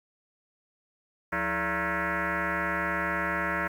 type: tone with frequency modulation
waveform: sine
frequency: 178 Hz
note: F3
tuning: 33 cents sharp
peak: -26 dBFS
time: 1.32-3.68 s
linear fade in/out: 10 ms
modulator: 252 Hz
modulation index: 7.5
effects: 9-bit